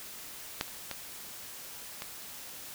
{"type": "clicks", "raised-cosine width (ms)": 0.2, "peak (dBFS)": [-12, -30, -18, -20], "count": 4, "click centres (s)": [0.611, 0.68, 0.913, 2.021], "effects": ["white hiss -45 dBFS RMS until 2.74 s"]}